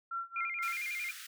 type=tone with tremolo; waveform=sine; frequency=1362 Hz; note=F6; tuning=44 cents flat; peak=-33 dBFS; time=0.11-0.77 s; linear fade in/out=5 ms; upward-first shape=sine; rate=4.1 Hz; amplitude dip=95%
type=tone with vibrato; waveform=sine; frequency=2251 Hz; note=C#7; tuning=26 cents sharp; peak=-35 dBFS; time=0.36-1.11 s; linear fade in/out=2 ms; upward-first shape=square; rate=11 Hz; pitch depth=110 cents each way
type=high-pass noise; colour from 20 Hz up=pink; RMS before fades=-47 dBFS; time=0.62-1.27 s; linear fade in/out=10 ms; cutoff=1300 Hz; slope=96 dB/octave
effects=none